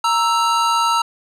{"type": "tone pair together", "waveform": "square", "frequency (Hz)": [932.3, 1320.7], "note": ["A#5", "E6"], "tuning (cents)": [0, 3], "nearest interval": "tritone", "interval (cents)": 603, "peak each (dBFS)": -18, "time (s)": [0.04, 1.02], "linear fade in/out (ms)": 5, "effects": ["low-pass 8000 Hz 12 dB/octave"]}